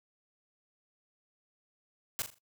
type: noise with echo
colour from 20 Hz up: white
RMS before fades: -33 dBFS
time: 2.19-2.22 s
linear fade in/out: 0 ms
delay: 41 ms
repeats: 4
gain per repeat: -9 dB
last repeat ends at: 2.384 s
effects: noise-tail reverb RT60 0.1 s tail -19 dB re dry